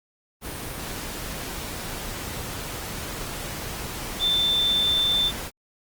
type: tone in noise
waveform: sine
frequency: 3548 Hz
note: A7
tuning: 14 cents sharp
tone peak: -19 dBFS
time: 4.19-5.32 s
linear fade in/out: 50 ms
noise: pink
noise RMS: -33 dBFS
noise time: 0.41-5.51 s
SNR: +11 dB
effects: Opus 32 kbps